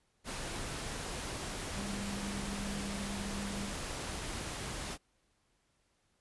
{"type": "tone in noise", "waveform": "sine", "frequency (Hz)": 200, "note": "G3", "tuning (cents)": 35, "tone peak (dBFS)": -39, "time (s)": [1.74, 3.73], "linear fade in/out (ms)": 50, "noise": "pink", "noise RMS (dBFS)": -40, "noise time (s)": [0.24, 4.98], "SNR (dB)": -2, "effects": ["pink hiss -75 dBFS RMS until 6.2 s", "resampled to 24000 Hz"]}